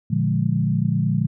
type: chord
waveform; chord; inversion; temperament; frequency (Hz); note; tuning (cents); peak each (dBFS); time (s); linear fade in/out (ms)
sine; Bb dominant seventh; none; equal; 116.54 / 146.83 / 174.61 / 207.7; Bb2 / D3 / F3 / Ab3; 0 / 0 / 0 / 0; -23 / -22 / -23 / -25; 0.1-1.27; 10
effects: none